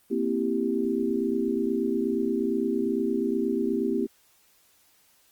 sine chord, C dominant seventh, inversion third, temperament equal, 233.1 / 261.6 / 329.6 / 392 Hz, Bb3 / C4 / E4 / G4, 0 / 0 / 0 / 0 cents, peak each -29 / -29 / -30 / -28 dBFS, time 0.1-4.07 s, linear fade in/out 20 ms, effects white hiss -62 dBFS RMS until 5.31 s + Opus 24 kbps

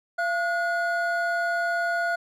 triangle tone pair together, 685.5 / 1448 Hz, F5 / F#6, -32 / -38 cents, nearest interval octave + minor second, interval 1294 cents, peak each -24 dBFS, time 0.18-2.16 s, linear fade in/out 10 ms, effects none

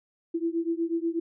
sine beating tone pair, 330 / 338.2 Hz, E4 / E4, +2 / +44 cents, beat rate 8.2 Hz, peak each -28 / -29 dBFS, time 0.34-1.2 s, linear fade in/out 10 ms, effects none

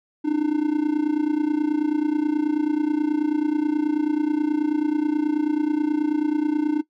triangle tone with amplitude modulation, 301.4 Hz, D4, 45 cents sharp, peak -13 dBFS, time 0.24-6.82 s, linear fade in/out 20 ms, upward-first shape sine, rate 29.3 Hz, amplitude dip 80%, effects noise-tail reverb RT60 0.1 s tail -17 dB re dry

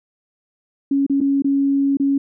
sine tone with dropouts, 277.2 Hz, C#4, in tune, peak -14 dBFS, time 0.91-2.18 s, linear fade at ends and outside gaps 5 ms, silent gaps 1.065-1.097 / 1.205-1.211 / 1.422-1.444 / 1.971-1.998 s, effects none

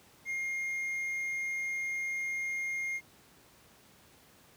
triangle tone with hard clipping, 2128 Hz, C7, 29 cents sharp, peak -33 dBFS, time 0.25-3.01 s, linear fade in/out 50 ms, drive 6 dB, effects pink hiss -60 dBFS RMS until 4.56 s + high-pass 80 Hz 12 dB/octave

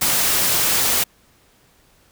white noise, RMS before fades -18 dBFS, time 0.01-1.04 s, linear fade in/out 10 ms, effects pink hiss -56 dBFS RMS until 2.11 s

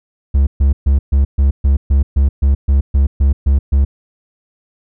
triangle tone bursts, 68.9 Hz, C#2, 10 cents flat, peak -6 dBFS, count 14, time 0.34-3.85 s, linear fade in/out 10 ms, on 130 ms, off 130 ms, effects none

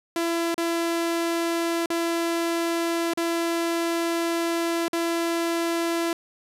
sawtooth tone with dropouts, 336.2 Hz, E4, 34 cents sharp, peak -19 dBFS, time 0.16-6.13 s, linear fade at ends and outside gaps 2 ms, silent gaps 0.544-0.579 / 1.86-1.902 / 3.136-3.174 / 4.882-4.931 s, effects resampled to 32000 Hz

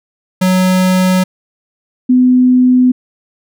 square / sine tone pair in turn, 185 / 252 Hz, F#3 / B3, 0 / +35 cents, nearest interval perfect fourth, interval 535 cents, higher second, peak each -9 / -5 dBFS, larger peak second, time 0.41-1.24 / 2.09-2.92 s, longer neither, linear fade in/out 10 ms, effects none

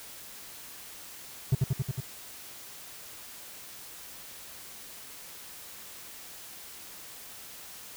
triangle tone with echo, 131.4 Hz, C3, 8 cents sharp, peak -17 dBFS, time 1.52-1.55 s, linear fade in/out 5 ms, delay 91 ms, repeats 5, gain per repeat -2 dB, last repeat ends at 2.005 s, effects white hiss -46 dBFS RMS until 7.96 s

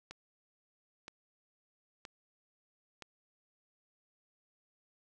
click train, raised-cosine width 0.2 ms, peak -28 dBFS, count 4, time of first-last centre 0.11-3.023 s, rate 1.03 Hz, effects none

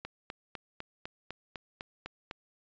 click train, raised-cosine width 0.3 ms, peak -23 dBFS, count 10, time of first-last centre 0.05-2.311 s, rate 3.98 Hz, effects resampled to 16000 Hz

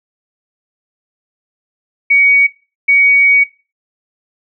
sine tone bursts at uneven times, 2248 Hz, C#7, 24 cents sharp, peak -6 dBFS, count 2, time 2.1-2.47 / 2.88-3.44 s, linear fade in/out 10 ms, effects noise-tail reverb RT60 0.3 s tail -17 dB re dry

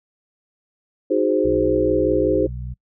sine chord, Ab dominant seventh, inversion second, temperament equal with one note detuned, 311.1 / 370 / 415.3 / 521.4 Hz, Eb4 / Gb4 / Ab4 / C5, 0 / 0 / 0 / -6 cents, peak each -21 dBFS, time 1.1-2.47 s, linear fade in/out 10 ms
harmonic tone, 61.74 Hz, B1, in tune, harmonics 1 / 2 / 3, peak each -29 / -31 / -41 dBFS, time 1.44-2.74 s, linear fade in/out 10 ms
effects noise-tail reverb RT60 0.1 s tail -24 dB re dry

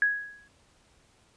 sine tone with exponential decay, 1664 Hz, G#6, 3 cents sharp, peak -18 dBFS, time 0.02-0.48 s, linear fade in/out 1 ms, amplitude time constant 99 ms, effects pink hiss -63 dBFS RMS until 1.36 s + resampled to 22050 Hz

